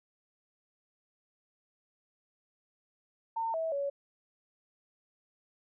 sine tone with pitch steps, 907 / 649 / 562 Hz, A#5 / E5 / C#5, -48 / -27 / +24 cents, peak -30 dBFS, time 3.36-3.9 s, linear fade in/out 10 ms, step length 180 ms, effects none

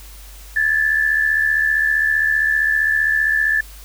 sine tone pair together, 1676 / 1751.3 Hz, G#6 / A6, +15 / -9 cents, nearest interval minor second, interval 76 cents, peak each -21 / -15 dBFS, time 0.56-3.61 s, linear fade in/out 5 ms, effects added 50 Hz sine -37 dBFS peak until 3.84 s + white hiss -43 dBFS RMS until 3.84 s

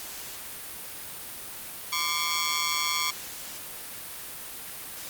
10% pulse ring-modulated tone, 1108.7 Hz, C#6, in tune, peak -14 dBFS, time 1.92-3.11 s, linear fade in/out 10 ms, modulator 79.5 Hz, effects white hiss -39 dBFS RMS until 5.09 s + Opus 48 kbps

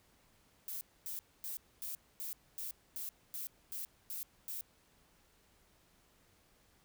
violet noise bursts, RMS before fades -42 dBFS, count 11, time 0.68-4.61 s, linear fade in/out 0 ms, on 130 ms, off 250 ms, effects pink hiss -69 dBFS RMS until 6.84 s

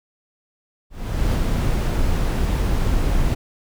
brown noise with ADSR envelope, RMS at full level -17 dBFS, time 0.9-3.35 s, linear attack 440 ms, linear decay 22 ms, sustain -2 dB, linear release 12 ms, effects none

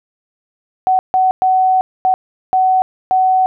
sine tone bursts at uneven times, 750 Hz, F#5, 23 cents sharp, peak -9 dBFS, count 6, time 0.87-0.99 / 1.14-1.31 / 1.42-1.81 / 2.05-2.14 / 2.53-2.82 / 3.11-3.46 s, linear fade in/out 0 ms, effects none

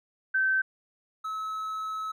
sine / triangle tone pair in turn, 1544 / 1292.7 Hz, G6 / E6, -27 / -34 cents, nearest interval minor third, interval 307 cents, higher first, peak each -22 / -29 dBFS, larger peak first, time 0.34-0.62 / 1.24-2.12 s, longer second, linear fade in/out 10 ms, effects none

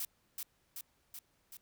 blue noise with echo, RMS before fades -38 dBFS, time 0-0.05 s, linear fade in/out 2 ms, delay 380 ms, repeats 4, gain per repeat -3 dB, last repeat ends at 1.57 s, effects pink hiss -74 dBFS RMS until 1.61 s

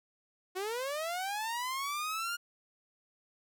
sawtooth linear sweep, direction up, 360 to 1427 Hz, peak -30 dBFS, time 0.55-2.37 s, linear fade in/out 20 ms, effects none

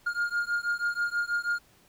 triangle beating tone pair, 1413 / 1419.2 Hz, F6 / F6, +20 / +27 cents, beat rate 6.2 Hz, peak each -28 dBFS, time 0.06-1.59 s, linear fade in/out 10 ms, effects pink hiss -61 dBFS RMS until 1.88 s

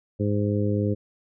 harmonic tone, 103.2 Hz, G#2, 10 cents flat, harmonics 1 / 2 / 3 / 4 / 5, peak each -24 / -27 / -29 / -30 / -31 dBFS, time 0.19-0.95 s, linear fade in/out 20 ms, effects none

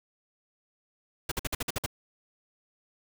pink noise bursts, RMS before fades -30 dBFS, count 8, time 1.29-1.862 s, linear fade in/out 5 ms, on 26 ms, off 52 ms, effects none

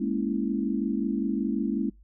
sine chord, A# half-diminished seventh, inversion third, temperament equal, 207.7 / 233.1 / 277.2 / 329.6 Hz, G#3 / A#3 / C#4 / E4, 0 / 0 / 0 / 0 cents, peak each -29 / -30 / -30 / -32 dBFS, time 0-1.9 s, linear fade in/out 10 ms, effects noise-tail reverb RT60 0.2 s tail -26 dB re dry + added 50 Hz sine -51 dBFS peak until 2.03 s

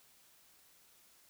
silence, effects white hiss -65 dBFS RMS until 1.29 s

